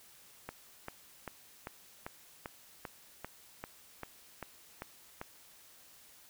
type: click train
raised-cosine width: 0.5 ms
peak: -25 dBFS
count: 13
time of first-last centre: 0.49-5.214 s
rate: 2.54 Hz
effects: white hiss -59 dBFS RMS until 6.29 s

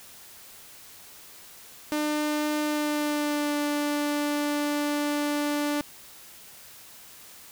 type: tone with pitch glide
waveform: sawtooth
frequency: 300.3 to 293.1 Hz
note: D4 to D4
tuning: +39 to -3 cents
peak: -21 dBFS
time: 1.92-5.81 s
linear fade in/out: 0 ms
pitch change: -42 cents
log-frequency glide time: 2.6-3.56 s
effects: white hiss -48 dBFS RMS until 7.51 s

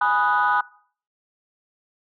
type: chord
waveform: sine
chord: G# minor seventh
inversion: none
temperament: equal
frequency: 830.6 / 987.8 / 1244.5 / 1480 Hz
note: G#5 / B5 / D#6 / F#6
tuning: 0 / 0 / 0 / 0 cents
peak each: -22 dBFS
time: 0.01-0.61 s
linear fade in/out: 5 ms
effects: noise-tail reverb RT60 0.5 s tail -21 dB re dry + tanh soft clip ceiling -10 dBFS

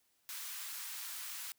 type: high-pass noise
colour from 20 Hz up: white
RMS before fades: -44 dBFS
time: 0.29-1.52 s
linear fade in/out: 0 ms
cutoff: 1000 Hz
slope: 24 dB/octave
effects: white hiss -75 dBFS RMS until 1.58 s

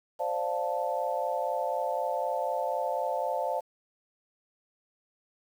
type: chord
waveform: sine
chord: D minor seventh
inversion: third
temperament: equal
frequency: 523.3 / 587.3 / 698.5 / 880 Hz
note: C5 / D5 / F5 / A5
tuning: 0 / 0 / 0 / 0 cents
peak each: -33 dBFS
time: 0.19-3.61 s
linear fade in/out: 20 ms
effects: 9-bit

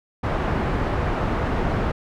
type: low-pass noise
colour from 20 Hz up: pink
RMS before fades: -23 dBFS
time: 0.23-1.92 s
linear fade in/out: 10 ms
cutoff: 1400 Hz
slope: 12 dB/octave
effects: none

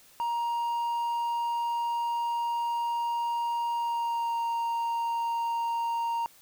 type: tone with pitch glide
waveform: triangle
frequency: 940 to 930.3 Hz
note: A#5 to A#5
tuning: +14 to -4 cents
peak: -25 dBFS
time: 0.2-6.26 s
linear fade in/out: 0 ms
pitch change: -18 cents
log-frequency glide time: 3.74-4.37 s
effects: white hiss -57 dBFS RMS until 6.41 s

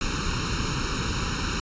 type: noise with comb filter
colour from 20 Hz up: pink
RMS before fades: -27 dBFS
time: 0.01-1.6 s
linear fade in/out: 2 ms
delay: 0.74 ms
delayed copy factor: +0.95
effects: resampled to 16000 Hz

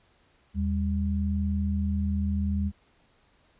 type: tone pair together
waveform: sine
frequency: 79.37 / 200 Hz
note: D#2 / G3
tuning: +35 / +35 cents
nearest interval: octave + major third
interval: 1600 cents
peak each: -26 / -28 dBFS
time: 0.54-2.72 s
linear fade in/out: 50 ms
effects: pink hiss -64 dBFS RMS until 3.59 s + resampled to 8000 Hz

